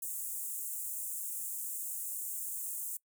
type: high-pass noise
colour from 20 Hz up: pink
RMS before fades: -39 dBFS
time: 0.02-2.97 s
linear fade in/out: 5 ms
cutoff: 7500 Hz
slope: 48 dB/octave
effects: noise-tail reverb RT60 0.1 s tail -23 dB re dry